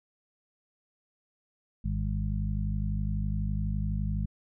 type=harmonic tone with a mistuned harmonic; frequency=51.91 Hz; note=G#1; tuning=in tune; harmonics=1 / 2 / 3 / 4; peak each=-30 / -33 / -35 / -36 dBFS; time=1.84-4.26 s; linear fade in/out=10 ms; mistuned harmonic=4; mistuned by=-35 cents; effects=none